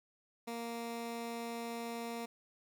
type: tone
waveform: 15% pulse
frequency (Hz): 233.1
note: A#3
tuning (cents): 0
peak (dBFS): -33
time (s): 0.47-2.26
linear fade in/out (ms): 10
effects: none